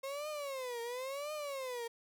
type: tone with vibrato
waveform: 35% pulse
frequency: 533 Hz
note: C5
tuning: 32 cents sharp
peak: -37 dBFS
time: 0.03-1.88 s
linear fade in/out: 10 ms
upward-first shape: triangle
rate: 0.96 Hz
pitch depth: 250 cents each way
effects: none